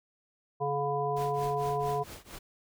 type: harmonic tone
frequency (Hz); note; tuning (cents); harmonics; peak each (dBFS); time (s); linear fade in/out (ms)
142.2; C#3; +45; 1 / 3 / 5 / 7; -36 / -32 / -32 / -34; 0.6-2.04; 20
type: noise with tremolo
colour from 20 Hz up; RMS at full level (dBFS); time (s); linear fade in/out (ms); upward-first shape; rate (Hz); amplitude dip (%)
pink; -43; 1.16-2.39; 10; triangle; 4.4; 95
effects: none